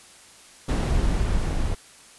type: noise with level ramp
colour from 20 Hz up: brown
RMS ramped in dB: -20 to -25 dBFS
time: 0.68-1.75 s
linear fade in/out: 10 ms
effects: white hiss -49 dBFS RMS until 2.18 s + resampled to 24000 Hz